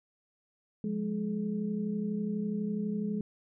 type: tone cluster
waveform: sine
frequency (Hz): 177.3 / 209.4 / 426.6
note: F3 / G#3 / G#4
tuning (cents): +26 / +15 / +46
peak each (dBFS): -37 / -31 / -40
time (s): 0.84-3.21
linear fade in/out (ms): 2
effects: none